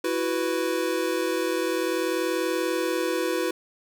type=chord; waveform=square; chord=E suspended second; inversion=none; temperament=equal; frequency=329.6 / 370 / 493.9 Hz; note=E4 / F#4 / B4; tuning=0 / 0 / 0 cents; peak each=-29 dBFS; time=0.04-3.51 s; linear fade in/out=5 ms; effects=none